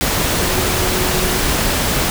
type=tone in noise; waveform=sine; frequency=367.7 Hz; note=F#4; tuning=11 cents flat; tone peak=-24 dBFS; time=0.41-1.37 s; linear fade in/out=0 ms; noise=pink; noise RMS=-17 dBFS; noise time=0.01-2.1 s; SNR=-10 dB; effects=none